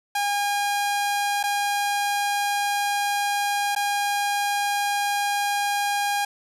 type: tone with dropouts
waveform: sawtooth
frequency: 813 Hz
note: G#5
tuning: 37 cents flat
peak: -18 dBFS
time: 0.15-6.25 s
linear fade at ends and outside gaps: 5 ms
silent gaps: 1.43-1.437 / 3.751-3.761 s
effects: resampled to 32000 Hz + 8-bit